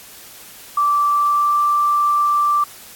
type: tone with pitch glide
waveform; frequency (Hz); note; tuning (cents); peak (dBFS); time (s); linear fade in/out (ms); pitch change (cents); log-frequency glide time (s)
sine; 1166 to 1174.1; D6 to D6; -13 to -1; -13; 0.77-2.64; 5; +12; 1.11-1.57
effects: white hiss -40 dBFS RMS until 2.95 s + AAC 64 kbps